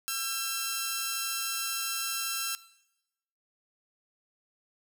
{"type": "tone pair together", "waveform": "5% pulse", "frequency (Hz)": [1346.3, 1601], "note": ["E6", "G6"], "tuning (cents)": [36, 36], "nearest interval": "minor third", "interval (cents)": 300, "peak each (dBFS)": [-20, -25], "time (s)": [0.08, 2.55], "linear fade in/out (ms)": 0, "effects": ["noise-tail reverb RT60 0.9 s tail -18 dB re dry"]}